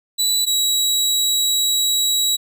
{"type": "tone pair in turn", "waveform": "25% pulse", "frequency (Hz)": [3951, 3881], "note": ["B7", "B7"], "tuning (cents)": [0, -31], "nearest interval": "unison", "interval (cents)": 31, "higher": "first", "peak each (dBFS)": -12, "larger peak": "neither", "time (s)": [[0.18, 0.46], [0.46, 2.37]], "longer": "second", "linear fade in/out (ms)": 20, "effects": []}